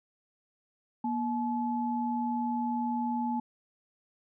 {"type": "tone pair together", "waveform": "sine", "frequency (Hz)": [238.7, 860], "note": ["A#3", "A5"], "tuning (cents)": [41, -40], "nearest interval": "octave + minor seventh", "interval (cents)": 2219, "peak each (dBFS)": [-30, -32], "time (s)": [1.04, 3.4], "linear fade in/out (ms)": 5, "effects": []}